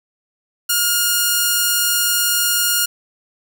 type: tone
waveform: 5% pulse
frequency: 1422 Hz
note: F6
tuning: 31 cents sharp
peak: -3 dBFS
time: 0.69-2.86 s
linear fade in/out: 10 ms
effects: none